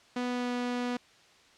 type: tone with pitch glide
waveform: sawtooth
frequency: 246.9 to 245.2 Hz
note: B3 to B3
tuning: 0 to -12 cents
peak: -26 dBFS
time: 0.16-0.97 s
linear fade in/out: 5 ms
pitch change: -12 cents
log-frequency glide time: 0.28-0.53 s
effects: white hiss -59 dBFS RMS until 1.57 s + low-pass 5000 Hz 12 dB/octave